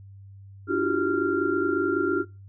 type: tone cluster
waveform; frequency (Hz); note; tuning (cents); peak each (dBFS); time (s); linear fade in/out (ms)
sine; 291.2 / 338.2 / 363.6 / 392.8 / 1386; D4 / E4 / F#4 / G4 / F6; -15 / +44 / -30 / +4 / -14; -28; 0.67-2.25; 50
effects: noise-tail reverb RT60 0.3 s tail -22 dB re dry + added 98 Hz sine -43 dBFS peak until 2.48 s